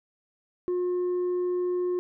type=tone with tanh clipping; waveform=triangle; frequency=358.6 Hz; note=F4; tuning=46 cents sharp; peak=-25 dBFS; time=0.68-1.99 s; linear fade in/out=0 ms; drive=7 dB; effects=none